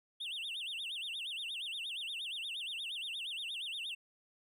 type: tone with vibrato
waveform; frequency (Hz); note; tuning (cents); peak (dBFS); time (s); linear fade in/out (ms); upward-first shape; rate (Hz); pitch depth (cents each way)
triangle; 3147; G7; +6; -37; 0.2-3.95; 10; sine; 8.5; 290
effects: none